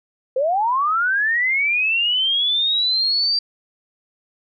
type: linear sweep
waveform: sine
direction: up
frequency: 496.3 to 4714 Hz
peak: -16 dBFS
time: 0.36-3.39 s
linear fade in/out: 5 ms
effects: none